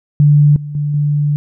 sine tone with level steps, 146.83 Hz, D3, in tune, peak -5 / -22 / -14 / -11 dBFS, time 0.2-1.36 s, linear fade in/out 0 ms, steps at 0.56 / 0.75 / 0.94 s, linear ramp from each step 2 ms, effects none

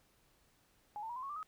sine tone with pitch steps, 834 / 893.9 / 958 / 1026.8 / 1100.5 / 1179.5 / 1264.1 Hz, G#5 / A5 / A#5 / C6 / C#6 / D6 / D#6, +7 / +27 / +47 / -33 / -13 / +7 / +27 cents, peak -40 dBFS, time 0.96-1.429 s, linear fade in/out 0 ms, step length 67 ms, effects pink hiss -71 dBFS RMS until 1.47 s

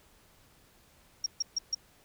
sine tone bursts, 5588 Hz, F8, in tune, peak -26 dBFS, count 4, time 1.24-1.748 s, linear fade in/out 5 ms, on 22 ms, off 140 ms, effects pink hiss -62 dBFS RMS until 2.04 s

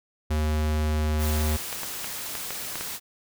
square tone, 76.6 Hz, D#2, 27 cents flat, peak -23 dBFS, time 0.3-1.57 s, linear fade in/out 10 ms
white noise, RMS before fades -34 dBFS, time 1.18-3 s, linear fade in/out 50 ms
clicks, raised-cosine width 0.3 ms, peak -16 dBFS, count 7, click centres 1.728 / 1.833 / 2.044 / 2.353 / 2.506 / 2.756 / 2.81 s
effects none

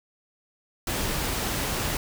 pink noise, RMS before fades -28 dBFS, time 0.87-1.97 s, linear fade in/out 2 ms, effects none

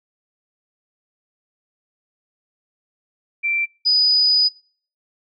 sine tone pair in turn, 2349 / 4967 Hz, D7 / D#8, 0 / -4 cents, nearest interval octave + minor second, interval 1296 cents, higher second, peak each -18 / -13 dBFS, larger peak second, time 3.43-3.66 / 3.85-4.49 s, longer second, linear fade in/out 20 ms, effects noise-tail reverb RT60 0.5 s tail -26 dB re dry

